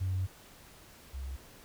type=tone pair in turn; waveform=sine; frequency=93.5 / 66.24 Hz; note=F#2 / C2; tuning=+19 / +22 cents; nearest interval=tritone; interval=597 cents; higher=first; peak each=-28 / -36 dBFS; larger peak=first; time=0-0.27 / 1.13-1.37 s; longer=first; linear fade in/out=20 ms; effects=tanh soft clip ceiling -25 dBFS + pink hiss -55 dBFS RMS until 1.64 s